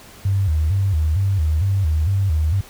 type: tone with vibrato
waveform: sine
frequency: 87.31 Hz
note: F2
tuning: in tune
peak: -15 dBFS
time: 0.25-2.61 s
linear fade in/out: 5 ms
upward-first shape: square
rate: 2.2 Hz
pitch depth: 200 cents each way
effects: pink hiss -43 dBFS RMS until 2.69 s